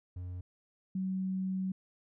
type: tone pair in turn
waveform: triangle / sine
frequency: 90.1 / 188.45 Hz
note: F#2 / F#3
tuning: -45 / +32 cents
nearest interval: octave + minor second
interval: 1277 cents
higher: second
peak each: -36 / -31 dBFS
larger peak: second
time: 0.16-0.41 / 0.95-1.72 s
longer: second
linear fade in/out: 5 ms
effects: none